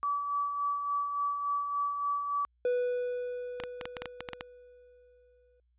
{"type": "tone with tremolo", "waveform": "sine", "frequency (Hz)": 1149, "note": "D6", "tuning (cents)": -38, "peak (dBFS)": -27, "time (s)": [0.03, 2.45], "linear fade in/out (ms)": 0, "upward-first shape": "sine", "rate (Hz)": 3.5, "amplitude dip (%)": 45}
{"type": "tone with exponential decay", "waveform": "triangle", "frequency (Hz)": 492.9, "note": "B4", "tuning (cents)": -3, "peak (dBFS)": -23, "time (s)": [2.65, 5.6], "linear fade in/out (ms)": 2, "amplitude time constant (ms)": 640}
{"type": "clicks", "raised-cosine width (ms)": 0.3, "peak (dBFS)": -19, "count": 11, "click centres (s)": [3.601, 3.637, 3.812, 3.855, 3.968, 4.02, 4.057, 4.206, 4.288, 4.333, 4.409]}
{"effects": ["added 60 Hz sine -68 dBFS peak until 5.78 s", "resampled to 8000 Hz"]}